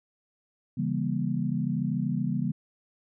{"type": "chord", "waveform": "sine", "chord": "C# diminished seventh", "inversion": "none", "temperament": "just", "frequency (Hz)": [138.59, 166.31, 199.57, 239.5], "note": ["C#3", "E3", "G3", "Bb3"], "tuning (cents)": [0, 16, 31, 47], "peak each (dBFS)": -31, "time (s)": [0.77, 2.52], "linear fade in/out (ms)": 10, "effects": []}